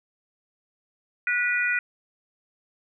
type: harmonic tone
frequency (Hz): 487.5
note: B4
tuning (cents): -23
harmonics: 3 / 4 / 5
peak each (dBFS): -25 / -26 / -27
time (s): 1.27-1.79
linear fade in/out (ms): 2
effects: none